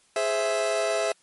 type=chord; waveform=40% pulse; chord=Ab augmented; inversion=none; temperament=equal with one note detuned; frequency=416.5 / 523.3 / 659.3 Hz; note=Ab4 / C5 / E5; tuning=+5 / 0 / 0 cents; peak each=-29 / -30 / -24 dBFS; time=0.16-1.12 s; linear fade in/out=2 ms; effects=white hiss -62 dBFS RMS until 1.22 s + MP3 48 kbps